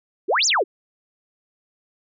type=exponential two-way sweep; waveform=sine; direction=up then down; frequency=311.1 to 7459 to 311.1 Hz; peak=-16 dBFS; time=0.28-0.64 s; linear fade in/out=20 ms; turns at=0.46 s; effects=none